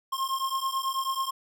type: beating tone pair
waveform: square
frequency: 1063 / 1072.2 Hz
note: C6 / C6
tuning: +27 / +42 cents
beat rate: 9.2 Hz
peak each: -31 dBFS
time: 0.12-1.31 s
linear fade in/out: 10 ms
effects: none